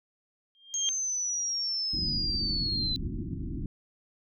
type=tone with exponential growth; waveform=sine; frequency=3200 Hz; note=G7; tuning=35 cents sharp; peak=-24 dBFS; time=0.55-0.89 s; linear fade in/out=0 ms; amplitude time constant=73 ms
type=linear sweep; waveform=sine; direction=down; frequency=6490 to 3999 Hz; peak=-28 dBFS; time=0.74-2.96 s; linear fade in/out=0 ms
type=low-pass noise; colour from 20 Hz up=pink; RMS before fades=-34 dBFS; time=1.93-3.66 s; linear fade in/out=2 ms; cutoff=350 Hz; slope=96 dB/octave
effects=none